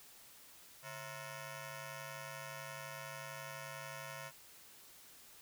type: ring-modulated tone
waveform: 10% pulse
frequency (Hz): 398.6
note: G4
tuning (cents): +29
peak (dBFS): -34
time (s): 0.82-4.32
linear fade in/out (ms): 50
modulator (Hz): 255
effects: white hiss -59 dBFS RMS until 5.41 s